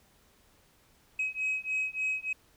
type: beating tone pair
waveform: sine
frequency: 2542 / 2545.4 Hz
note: D#7 / D#7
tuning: +36 / +39 cents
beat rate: 3.4 Hz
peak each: -31 dBFS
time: 1.19-2.33 s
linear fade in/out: 5 ms
effects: tanh soft clip ceiling -25 dBFS + pink hiss -64 dBFS RMS until 2.56 s